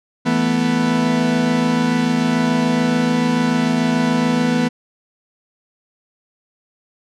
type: chord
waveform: 40% pulse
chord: E suspended fourth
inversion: none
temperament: equal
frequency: 164.81 / 220 / 246.9 Hz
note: E3 / A3 / B3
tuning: 0 / 0 / 0 cents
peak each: -21 / -20 / -16 dBFS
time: 0.25-4.69 s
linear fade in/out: 20 ms
effects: low-pass 6000 Hz 12 dB/octave